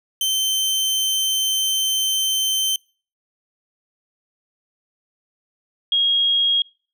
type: tone pair in turn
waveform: sawtooth / sine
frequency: 3099 / 3275 Hz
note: G7 / G#7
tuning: -21 / -25 cents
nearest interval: minor second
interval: 96 cents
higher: second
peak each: -15 dBFS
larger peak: neither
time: 0.21-2.76 / 5.92-6.62 s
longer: first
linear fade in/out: 2 ms
effects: noise-tail reverb RT60 0.4 s tail -26 dB re dry